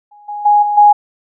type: tone with level steps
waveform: sine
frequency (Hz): 829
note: G#5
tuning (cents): -3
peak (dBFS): -39 / -21 / -6 / -13 / -3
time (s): 0.11-0.93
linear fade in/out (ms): 10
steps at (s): 0.28 / 0.45 / 0.62 / 0.77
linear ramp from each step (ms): 10
effects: none